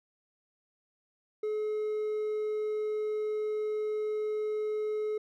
triangle tone with hard clipping, 426.9 Hz, G#4, 48 cents sharp, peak -30 dBFS, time 1.43-5.18 s, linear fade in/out 5 ms, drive 5 dB, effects none

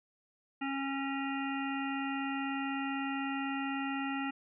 harmonic tone with a mistuned harmonic, 273.6 Hz, C#4, 23 cents flat, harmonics 1 / 3 / 5 / 7 / 9 / 10, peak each -35 / -40 / -42 / -43 / -45 / -45 dBFS, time 0.61-4.31 s, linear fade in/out 10 ms, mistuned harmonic 10, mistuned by +31 cents, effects none

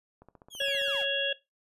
click train, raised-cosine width 1 ms, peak -37 dBFS, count 13, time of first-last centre 0.22-1.015 s, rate 15.1 Hz
sawtooth linear sweep, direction down, 3411 to 506 Hz, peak -37 dBFS, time 0.5-1.06 s, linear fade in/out 50 ms
harmonic tone, 554.4 Hz, C#5, in tune, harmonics 1 / 3 / 5 / 6, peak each -32 / -33 / -32 / -30 dBFS, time 0.6-1.33 s, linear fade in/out 5 ms
effects noise-tail reverb RT60 0.2 s tail -18 dB re dry + resampled to 32000 Hz

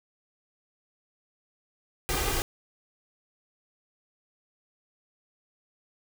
pink noise with comb filter, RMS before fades -28 dBFS, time 2.09-2.42 s, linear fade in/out 0 ms, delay 2.5 ms, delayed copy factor +0.65, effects none

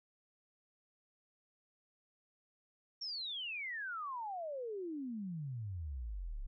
sine exponential sweep, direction down, 5588 to 30.87 Hz, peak -39 dBFS, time 3.01-6.47 s, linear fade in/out 10 ms, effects none

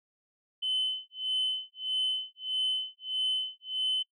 sine tone with tremolo, 3041 Hz, F#7, 47 cents sharp, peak -24 dBFS, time 0.62-4.03 s, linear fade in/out 10 ms, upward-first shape sine, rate 1.6 Hz, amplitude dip 100%, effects noise-tail reverb RT60 0.1 s tail -21 dB re dry + tanh soft clip ceiling -23 dBFS

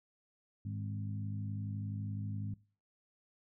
harmonic tone with a mistuned harmonic, 51.91 Hz, G#1, in tune, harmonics 2 / 3 / 4 / 5, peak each -38 / -47 / -45 / -50 dBFS, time 0.65-2.54 s, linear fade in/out 5 ms, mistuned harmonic 4, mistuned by -39 cents, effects noise-tail reverb RT60 0.4 s tail -21 dB re dry

